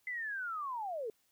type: linear sweep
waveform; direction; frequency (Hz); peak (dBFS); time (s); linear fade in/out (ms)
sine; down; 2047 to 415.3; -36; 0.07-1.1; 2
effects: white hiss -74 dBFS RMS until 1.31 s